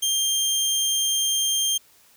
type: tone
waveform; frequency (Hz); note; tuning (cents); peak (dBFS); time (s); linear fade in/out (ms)
20% pulse; 3185; G7; +27; -15; 0.02-1.78; 10
effects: white hiss -56 dBFS RMS until 2.16 s